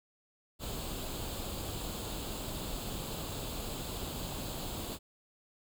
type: noise with comb filter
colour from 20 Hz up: pink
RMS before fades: -39 dBFS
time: 0.59-4.99 s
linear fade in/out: 50 ms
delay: 0.26 ms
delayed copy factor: +0.65
effects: none